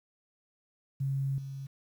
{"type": "tone with level steps", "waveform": "sine", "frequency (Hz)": 136.3, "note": "C#3", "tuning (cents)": -29, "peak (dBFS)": [-28, -37], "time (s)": [1, 1.67], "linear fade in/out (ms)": 10, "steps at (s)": 1.38, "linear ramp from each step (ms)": 2, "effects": ["10-bit"]}